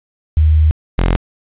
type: tone pair in turn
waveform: sine / sawtooth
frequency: 77.78 / 43.56 Hz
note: D#2 / F1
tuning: 0 / -4 cents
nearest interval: minor seventh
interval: 1004 cents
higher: first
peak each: -7 dBFS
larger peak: neither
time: 0.37-0.71 / 0.98-1.16 s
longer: first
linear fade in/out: 0 ms
effects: resampled to 8000 Hz + 7-bit